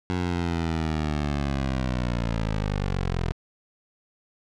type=linear sweep; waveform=15% pulse; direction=down; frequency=91 to 41 Hz; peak=-18 dBFS; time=0.1-3.32 s; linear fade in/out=0 ms; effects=low-pass 5000 Hz 12 dB/octave + 10-bit